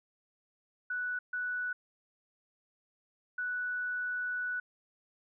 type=tone bursts at uneven times; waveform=sine; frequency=1480 Hz; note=F#6; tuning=in tune; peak=-32 dBFS; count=3; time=0.9-1.19 / 1.33-1.73 / 3.38-4.6 s; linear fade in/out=5 ms; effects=none